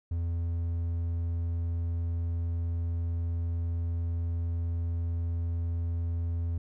triangle tone, 84.5 Hz, E2, 43 cents sharp, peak -26 dBFS, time 0.11-6.58 s, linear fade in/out 5 ms, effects none

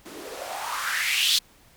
blue noise with band-pass filter sweep, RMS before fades -27 dBFS, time 0.05-1.39 s, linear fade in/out 10 ms, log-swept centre 270 to 4000 Hz, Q 4.2, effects pink hiss -56 dBFS RMS until 1.76 s

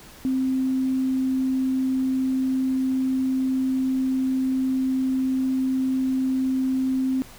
sine tone, 261.6 Hz, C4, in tune, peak -20 dBFS, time 0.25-7.22 s, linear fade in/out 0 ms, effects pink hiss -46 dBFS RMS until 7.38 s

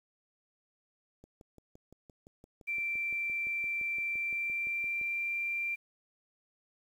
click train, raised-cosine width 2 ms, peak -40 dBFS, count 23, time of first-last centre 1.24-5.014 s, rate 5.83 Hz
sine tone with pitch glide, 2349 to 2367 Hz, D7 to D7, 0 to +13 cents, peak -31 dBFS, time 2.67-5.76 s, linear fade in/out 20 ms, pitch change +13 cents, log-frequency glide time 4.06-5.35 s
effects 10-bit

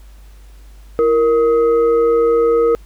sine tone with frequency modulation, 466.2 Hz, A#4, in tune, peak -10 dBFS, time 0.99-2.75 s, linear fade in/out 0 ms, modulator 799 Hz, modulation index 0.46, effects added 50 Hz sine -37 dBFS peak until 2.85 s + pink hiss -52 dBFS RMS until 2.85 s

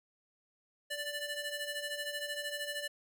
20% pulse ring-modulated tone, 1177 Hz, D6, 3 cents sharp, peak -29 dBFS, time 0.9-2.88 s, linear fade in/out 10 ms, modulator 595 Hz, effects none

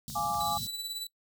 pink band-stop noise, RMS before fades -39 dBFS, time 0.08-0.67 s, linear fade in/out 0 ms, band 240 to 3600 Hz, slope 48 dB/octave
clicks, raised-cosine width 0.5 ms, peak -37 dBFS, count 3, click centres 0.1 / 0.346 / 0.41 s
sine chord, D diminished, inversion first, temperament equal, 698.5 / 830.6 / 1174.7 Hz, F5 / Ab5 / D6, 0 / 0 / 0 cents, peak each -37 / -31 / -32 dBFS, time 0.15-0.58 s, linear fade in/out 10 ms
sawtooth tone with tremolo, 3959 Hz, B7, 3 cents sharp, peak -30 dBFS, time 0.4-1.07 s, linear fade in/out 5 ms, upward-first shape sine, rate 18 Hz, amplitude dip 50%
effects noise-tail reverb RT60 0.1 s tail -22 dB re dry + high-pass 80 Hz 12 dB/octave

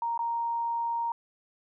sine tone with dropouts, 932.3 Hz, A#5, in tune, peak -27 dBFS, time 0.02-1.12 s, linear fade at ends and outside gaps 2 ms, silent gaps 0.177-0.191 s, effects none

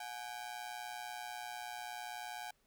sawtooth ring-modulated tone, 784 Hz, G5, in tune, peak -36 dBFS, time 0-2.51 s, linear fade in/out 5 ms, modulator 60.2 Hz, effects pink hiss -75 dBFS RMS until 2.66 s

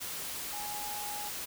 sine tone in noise, 830.6 Hz, G#5, in tune, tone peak -40 dBFS, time 0.52-1.3 s, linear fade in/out 20 ms, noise white, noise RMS -39 dBFS, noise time 0-1.46 s, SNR -4 dB, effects none

